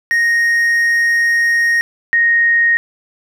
triangle / sine tone pair in turn, 1864.7 / 1864.7 Hz, A#6 / A#6, 0 / 0 cents, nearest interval unison, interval 0 cents, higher neither, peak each -9 dBFS, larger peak neither, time 0.11-1.81 / 2.13-2.77 s, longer first, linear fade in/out 0 ms, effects none

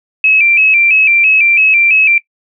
sine tone with vibrato, 2464 Hz, D#7, 17 cents flat, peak -6 dBFS, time 0.24-2.18 s, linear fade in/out 2 ms, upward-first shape square, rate 3 Hz, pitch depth 75 cents each way, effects noise-tail reverb RT60 0.1 s tail -21 dB re dry

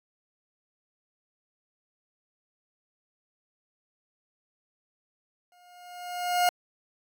40% pulse tone with exponential growth, 713 Hz, F5, 36 cents sharp, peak -18 dBFS, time 5.52-6.49 s, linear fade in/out 1 ms, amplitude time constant 210 ms, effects AAC 64 kbps

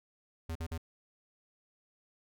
square tone bursts, 82 Hz, E2, 9 cents flat, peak -36 dBFS, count 3, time 0.49-0.778 s, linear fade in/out 5 ms, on 64 ms, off 48 ms, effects none

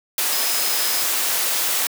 sine tone in noise, 5080 Hz, D#8, 35 cents sharp, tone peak -28 dBFS, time 0.32-1.03 s, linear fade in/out 2 ms, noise white, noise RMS -21 dBFS, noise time 0.18-1.87 s, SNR -10 dB, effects high-pass 400 Hz 12 dB/octave

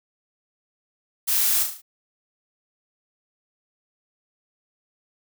blue noise with echo, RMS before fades -22 dBFS, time 1.27-1.64 s, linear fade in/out 20 ms, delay 36 ms, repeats 5, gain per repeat -5 dB, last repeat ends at 1.82 s, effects none

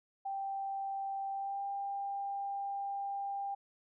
sine tone with pitch glide, 784 to 795.9 Hz, G5 to G5, 0 to +26 cents, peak -35 dBFS, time 0.25-3.55 s, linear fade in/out 10 ms, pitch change +26 cents, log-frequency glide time 1.32-1.63 s, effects none

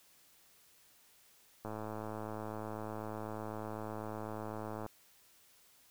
click train, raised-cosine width 1 ms, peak -28 dBFS, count 348, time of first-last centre 1.65-4.863 s, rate 108 Hz, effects white hiss -65 dBFS RMS until 5.9 s

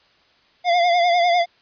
square tone with vibrato, 698.5 Hz, F5, in tune, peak -15 dBFS, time 0.64-1.46 s, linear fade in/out 50 ms, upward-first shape triangle, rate 10 Hz, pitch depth 62 cents each way, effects white hiss -57 dBFS RMS until 1.61 s + resampled to 11025 Hz

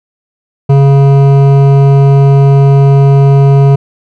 triangle tone with hard clipping, 138.59 Hz, C#3, in tune, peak -4 dBFS, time 0.69-3.76 s, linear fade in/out 10 ms, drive 16 dB, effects none

